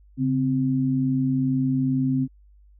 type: tone pair together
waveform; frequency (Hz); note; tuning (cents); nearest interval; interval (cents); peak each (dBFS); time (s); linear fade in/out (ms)
sine; 138.59 / 260.8; C#3 / C4; 0 / -5; major seventh; 1095; -24 / -21; 0.17-2.28; 50
effects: added 50 Hz sine -50 dBFS peak until 2.79 s